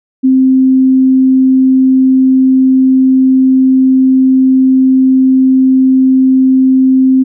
sine tone, 261.6 Hz, C4, in tune, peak -4 dBFS, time 0.23-7.24 s, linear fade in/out 20 ms, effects none

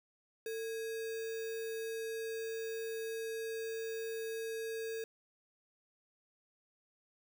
sine tone with sample-and-hold, 449.6 Hz, A4, 37 cents sharp, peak -37 dBFS, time 0.46-5.04 s, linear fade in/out 2 ms, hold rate 2100 Hz, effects none

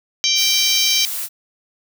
harmonic tone, 782 Hz, G5, 4 cents flat, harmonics 3 / 4 / 5 / 6 / 7 / 8, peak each -24 / -20 / -21 / -23 / -21 / -22 dBFS, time 0.24-1.05 s, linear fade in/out 0 ms
blue noise, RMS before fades -25 dBFS, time 0.35-1.29 s, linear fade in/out 50 ms
effects none

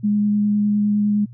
sine tone with vibrato, 207.6 Hz, G#3, in tune, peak -15 dBFS, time 0.03-1.26 s, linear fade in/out 20 ms, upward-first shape sine, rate 9.8 Hz, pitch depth 9 cents each way, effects added 120 Hz sine -37 dBFS peak until 1.33 s

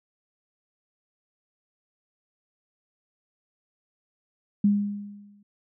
sine tone with exponential decay, 203.9 Hz, G#3, 32 cents flat, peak -15 dBFS, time 4.64-5.43 s, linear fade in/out 5 ms, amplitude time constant 170 ms, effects none

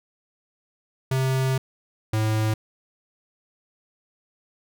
square tone pair in turn, 131.8 / 108.98 Hz, C3 / A2, +13 / -16 cents, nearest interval minor third, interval 329 cents, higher first, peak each -21 / -21 dBFS, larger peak neither, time 1.11-1.58 / 2.13-2.54 s, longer first, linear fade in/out 5 ms, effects none

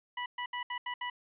20% pulse tone bursts at uneven times, 981 Hz, B5, 12 cents flat, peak -29 dBFS, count 6, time 0.17-0.26 / 0.38-0.46 / 0.53-0.63 / 0.7-0.78 / 0.86-0.94 / 1.01-1.1 s, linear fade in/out 5 ms, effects resampled to 8000 Hz + 11-bit

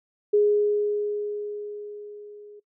sine tone with level ramp, 415.3 Hz, G#4, in tune, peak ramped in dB -15 to -43 dBFS, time 0.33-2.6 s, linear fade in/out 10 ms, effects noise-tail reverb RT60 0.1 s tail -21 dB re dry

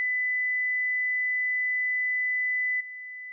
sine tone with level steps, 2000 Hz, B6, 21 cents sharp, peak -24 / -37 dBFS, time 0-3.32 s, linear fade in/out 0 ms, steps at 2.8 s, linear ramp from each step 10 ms, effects none

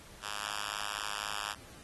5% pulse tone with high-pass filter, 104 Hz, G#2, 3 cents sharp, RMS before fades -39 dBFS, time 0.21-1.56 s, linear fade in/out 50 ms, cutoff 1500 Hz, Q 1, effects pink hiss -54 dBFS RMS until 1.83 s + AAC 32 kbps

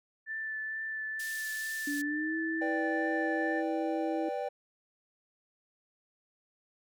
sine tone with vibrato, 1760 Hz, A6, in tune, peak -34 dBFS, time 0.26-3.63 s, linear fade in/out 50 ms, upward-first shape triangle, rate 2.2 Hz, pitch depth 14 cents each way
white band-pass noise, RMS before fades -44 dBFS, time 1.19-2.02 s, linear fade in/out 10 ms, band 3700 to 11000 Hz, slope 12 dB/octave
sine tone with pitch glide, 288.6 to 323.9 Hz, D4 to E4, -30 to -30 cents, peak -32 dBFS, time 1.87-4.29 s, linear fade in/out 5 ms, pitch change +200 cents, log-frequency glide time 2.01-2.37 s
triangle chord, G major, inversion first, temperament equal, 493.9 / 587.3 / 784 Hz, B4 / D5 / G5, 0 / 0 / 0 cents, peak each -35 / -34 / -35 dBFS, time 2.61-4.49 s, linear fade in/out 10 ms
effects none

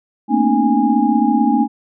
sine tone cluster, 222.8 / 238.6 / 269.4 / 301.3 / 823 Hz, A3 / A#3 / C#4 / D4 / G#5, +22 / +41 / -49 / +44 / -16 cents, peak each -18 dBFS, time 0.28-1.68 s, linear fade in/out 50 ms, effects none

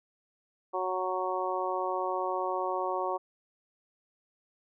harmonic tone, 185 Hz, F#3, in tune, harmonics 2 / 3 / 4 / 5 / 6, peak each -35 / -35 / -35 / -35 / -35 dBFS, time 0.73-3.18 s, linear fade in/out 20 ms, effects none

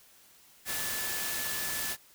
sine tone in noise, 1737 Hz, A6, 23 cents flat, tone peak -40 dBFS, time 0.65-1.97 s, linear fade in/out 50 ms, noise white, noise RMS -34 dBFS, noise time 0.65-1.97 s, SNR -9 dB, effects white hiss -59 dBFS RMS until 2.14 s

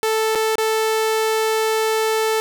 sawtooth tone with dropouts, 440 Hz, A4, in tune, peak -13 dBFS, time 0.03-2.4 s, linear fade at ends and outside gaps 0 ms, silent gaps 0.35-0.356 / 0.555-0.582 s, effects none

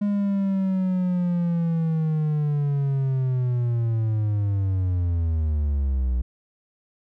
triangle linear sweep, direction down, 205.9 to 59.9 Hz, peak -18 dBFS, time 0.01-6.22 s, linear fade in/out 10 ms, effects none

